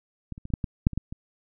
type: clicks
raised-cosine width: 5 ms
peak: -21 / -28 / -24 / -27 / -11 / -15 / -6 / -23 / -14 / -23 dBFS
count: 10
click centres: 0.323 / 0.379 / 0.454 / 0.503 / 0.538 / 0.642 / 0.869 / 0.933 / 0.976 / 1.125 s
effects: none